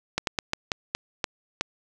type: slowing click train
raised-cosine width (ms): 0.2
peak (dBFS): -7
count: 8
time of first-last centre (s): 0.18-1.61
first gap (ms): 92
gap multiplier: 1.26
effects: none